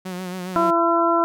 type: tone with vibrato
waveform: sawtooth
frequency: 182.7 Hz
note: F#3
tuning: 22 cents flat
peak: -24 dBFS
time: 0.05-0.71 s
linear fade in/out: 10 ms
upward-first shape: sine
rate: 7.3 Hz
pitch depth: 45 cents each way
type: harmonic tone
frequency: 336.9 Hz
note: E4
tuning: 38 cents sharp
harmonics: 1 / 2 / 3 / 4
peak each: -21 / -21 / -21 / -21 dBFS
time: 0.56-1.24 s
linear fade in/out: 0 ms
effects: none